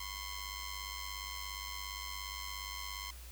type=ring-modulated tone; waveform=10% pulse; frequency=1046.5 Hz; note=C6; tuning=in tune; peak=-30 dBFS; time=0-3.11 s; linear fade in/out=5 ms; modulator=48.6 Hz; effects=added 60 Hz sine -48 dBFS peak until 3.31 s + white hiss -55 dBFS RMS until 3.31 s